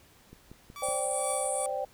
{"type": "click train", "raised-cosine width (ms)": 3, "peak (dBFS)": -34, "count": 4, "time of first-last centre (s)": [0.33, 0.887], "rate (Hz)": 5.39}
{"type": "tone with tremolo", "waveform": "sawtooth", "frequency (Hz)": 1152, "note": "D6", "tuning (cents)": -34, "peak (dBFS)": -33, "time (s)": [0.76, 1.66], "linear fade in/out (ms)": 0, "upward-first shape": "triangle", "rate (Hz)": 2.3, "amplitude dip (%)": 85}
{"type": "chord", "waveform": "sine", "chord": "C suspended second", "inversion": "none", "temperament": "equal", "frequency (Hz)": [523.3, 587.3, 784], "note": ["C5", "D5", "G5"], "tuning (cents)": [0, 0, 0], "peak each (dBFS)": -34, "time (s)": [0.82, 1.85], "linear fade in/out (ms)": 5}
{"type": "band-pass noise", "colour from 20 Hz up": "white", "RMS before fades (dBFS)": -35, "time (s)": [0.83, 1.66], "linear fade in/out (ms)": 2, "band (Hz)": [8300, 9900], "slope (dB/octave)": 96}
{"effects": ["pink hiss -59 dBFS RMS until 1.93 s"]}